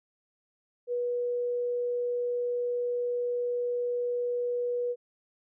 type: tone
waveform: sine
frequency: 486.2 Hz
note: B4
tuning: 27 cents flat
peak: -27 dBFS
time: 0.87-4.96 s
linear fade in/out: 50 ms
effects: none